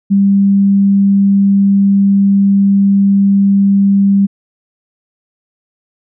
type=tone; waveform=sine; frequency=198 Hz; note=G3; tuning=18 cents sharp; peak=-6 dBFS; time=0.1-4.27 s; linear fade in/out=20 ms; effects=none